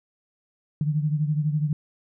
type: beating tone pair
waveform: sine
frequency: 149.2 / 161.2 Hz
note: D3 / E3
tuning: +28 / -38 cents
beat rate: 12 Hz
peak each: -22 / -28 dBFS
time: 0.81-1.73 s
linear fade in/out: 2 ms
effects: none